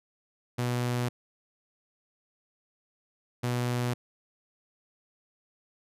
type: tone pair in turn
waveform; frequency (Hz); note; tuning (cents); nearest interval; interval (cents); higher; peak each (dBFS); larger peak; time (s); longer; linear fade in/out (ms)
sawtooth; 122.4 / 122.4; B2 / B2; -15 / -15; unison; 0; neither; -23; neither; 0.58-1.09 / 3.43-3.94; neither; 10
effects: resampled to 32000 Hz